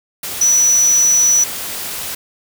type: tone in noise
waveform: sine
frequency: 5920 Hz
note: F#8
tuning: in tune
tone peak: -9 dBFS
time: 0.41-1.44 s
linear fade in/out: 5 ms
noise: white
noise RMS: -25 dBFS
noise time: 0.23-2.15 s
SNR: +13 dB
effects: none